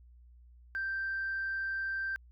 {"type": "tone", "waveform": "sine", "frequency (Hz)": 1568, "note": "G6", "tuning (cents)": 0, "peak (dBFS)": -31, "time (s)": [0.75, 2.16], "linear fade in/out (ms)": 0, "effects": ["tanh soft clip ceiling -28 dBFS", "added 60 Hz sine -54 dBFS peak until 2.31 s"]}